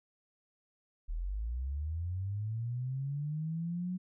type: linear sweep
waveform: sine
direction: up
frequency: 37 to 185.1 Hz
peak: -33 dBFS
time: 1.08-3.98 s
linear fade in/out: 20 ms
effects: none